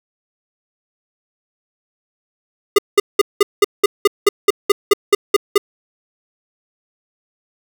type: tone bursts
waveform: square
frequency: 406.7 Hz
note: G#4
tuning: 36 cents flat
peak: -7 dBFS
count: 14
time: 2.76-5.58 s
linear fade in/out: 5 ms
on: 25 ms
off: 190 ms
effects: none